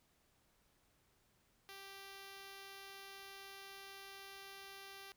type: tone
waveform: 5% pulse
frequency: 392 Hz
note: G4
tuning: in tune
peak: -40 dBFS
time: 1.69-5.12 s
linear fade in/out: 0 ms
effects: pink hiss -75 dBFS RMS until 5.16 s